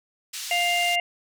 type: band-pass noise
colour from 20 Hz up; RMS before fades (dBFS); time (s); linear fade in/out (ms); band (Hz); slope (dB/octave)
white; -34; 0.33-0.96; 10; 2600 to 7400; 12
type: harmonic tone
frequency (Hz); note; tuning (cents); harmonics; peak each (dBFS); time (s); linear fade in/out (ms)
700; F5; +4; 1 / 3 / 4; -25 / -25 / -25; 0.51-1; 2
effects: none

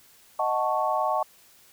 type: chord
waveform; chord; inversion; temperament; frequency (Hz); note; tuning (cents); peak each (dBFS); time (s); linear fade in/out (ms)
sine; D# half-diminished seventh; none; equal; 622.3 / 740 / 880 / 1108.7; D#5 / F#5 / A5 / C#6; 0 / 0 / 0 / 0; -28; 0.39-1.23; 5
effects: white hiss -56 dBFS RMS until 1.72 s

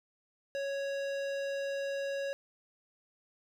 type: tone with hard clipping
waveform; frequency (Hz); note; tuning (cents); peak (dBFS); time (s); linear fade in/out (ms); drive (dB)
sine; 554.4; C#5; 0; -35; 0.55-2.33; 0; 16
effects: none

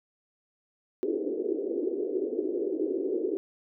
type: band-pass noise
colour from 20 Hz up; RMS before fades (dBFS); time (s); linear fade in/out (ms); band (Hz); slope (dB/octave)
white; -30; 1.03-3.37; 0; 310 to 430; 48
effects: none

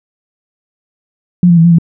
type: tone with pitch steps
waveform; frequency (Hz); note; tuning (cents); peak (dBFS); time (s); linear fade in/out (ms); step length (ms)
sine; 177.3 / 171.5 / 164.4 / 171.7 / 166.7; F3 / F3 / E3 / F3 / E3; +26 / -31 / -4 / -29 / +20; -3; 1.43-1.785; 2; 71
effects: none

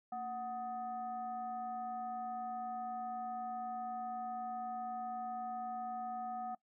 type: tone with frequency modulation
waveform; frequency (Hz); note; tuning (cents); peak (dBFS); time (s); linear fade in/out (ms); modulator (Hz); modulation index
sine; 740; F#5; 0; -38; 0.12-6.55; 5; 512; 0.54
effects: noise-tail reverb RT60 0.1 s tail -21 dB re dry

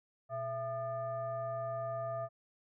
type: tone with frequency modulation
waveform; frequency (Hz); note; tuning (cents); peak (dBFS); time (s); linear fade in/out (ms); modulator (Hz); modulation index
sine; 668; E5; +23; -35; 0.29-2.29; 50; 546; 0.74
effects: none

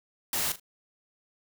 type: noise with echo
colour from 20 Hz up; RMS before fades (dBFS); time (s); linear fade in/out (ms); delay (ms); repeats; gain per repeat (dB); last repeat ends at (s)
white; -29; 0.33-0.52; 2; 39; 2; -13; 0.598
effects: none

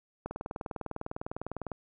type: click train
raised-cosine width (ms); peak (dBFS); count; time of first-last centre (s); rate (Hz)
1; -22; 30; 0.26-1.717; 19.9
effects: none

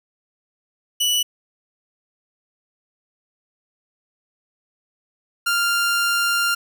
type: tone pair in turn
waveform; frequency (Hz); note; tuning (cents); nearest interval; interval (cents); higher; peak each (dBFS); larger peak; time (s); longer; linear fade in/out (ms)
sawtooth; 2956 / 1395; F#7 / F6; -2 / -2; octave + minor second; 1300; first; -14; neither; 1-1.23 / 5.46-6.55; second; 10
effects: none

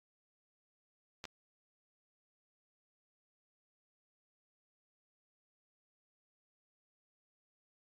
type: clicks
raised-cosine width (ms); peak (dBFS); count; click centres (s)
0.2; -26; 2; 1.241 / 1.253
effects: AAC 32 kbps

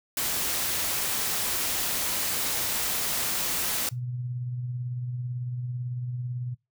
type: noise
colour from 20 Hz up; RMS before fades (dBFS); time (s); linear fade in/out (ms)
white; -28; 0.17-3.89; 2
type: tone with tremolo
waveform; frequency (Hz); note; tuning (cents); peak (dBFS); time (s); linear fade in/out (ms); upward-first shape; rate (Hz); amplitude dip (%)
sine; 123.47; B2; 0; -28; 3.91-6.55; 20; sine; 18; 35
effects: noise-tail reverb RT60 0.2 s tail -21 dB re dry

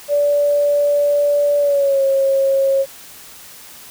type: tone with pitch glide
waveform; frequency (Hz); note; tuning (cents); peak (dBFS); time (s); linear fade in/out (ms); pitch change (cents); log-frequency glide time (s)
sine; 579 to 543.4; D5 to C#5; -25 to -35; -12; 0.08-2.86; 50; -110; 1.59-2.02
effects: white hiss -39 dBFS RMS until 3.9 s

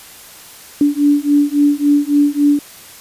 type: beating tone pair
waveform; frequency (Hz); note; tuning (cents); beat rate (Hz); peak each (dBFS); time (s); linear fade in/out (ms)
sine; 287.8 / 291.4; D4 / D4; -35 / -13; 3.6; -13; 0.81-2.59; 2
effects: white hiss -38 dBFS RMS until 3 s + resampled to 32000 Hz

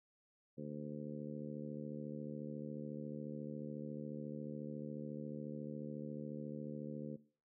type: harmonic tone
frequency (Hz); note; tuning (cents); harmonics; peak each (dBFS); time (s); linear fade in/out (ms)
74.1; D2; +16; 2 / 3 / 4 / 5 / 6 / 7; -48 / -47 / -50 / -54 / -52 / -52; 0.57-7.17; 20
effects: noise-tail reverb RT60 0.4 s tail -18 dB re dry

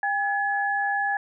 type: tone pair together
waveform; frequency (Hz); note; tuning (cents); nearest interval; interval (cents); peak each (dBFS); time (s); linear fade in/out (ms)
sine; 803.5 / 1700; G5 / G#6; +43 / +40; octave + minor second; 1297; -25; 0.03-1.17; 2
effects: none

